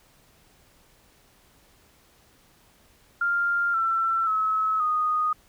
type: tone with pitch steps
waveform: sine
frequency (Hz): 1396.9 / 1342.3 / 1289.9 / 1239.5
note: F6 / E6 / E6 / D#6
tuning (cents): 0 / +31 / -38 / -7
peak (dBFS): -21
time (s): 3.21-5.33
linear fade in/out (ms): 5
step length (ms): 530
effects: pink hiss -59 dBFS RMS until 5.48 s